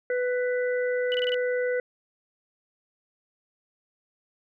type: harmonic tone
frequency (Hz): 496.3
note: B4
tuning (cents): +8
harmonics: 1 / 3 / 4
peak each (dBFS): -24 / -34 / -36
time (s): 0.1-1.8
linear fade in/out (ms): 2
type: tone bursts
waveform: sine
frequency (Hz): 2960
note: F#7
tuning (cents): 0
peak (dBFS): -27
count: 5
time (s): 1.12-1.343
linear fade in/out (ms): 0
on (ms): 23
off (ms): 27
effects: none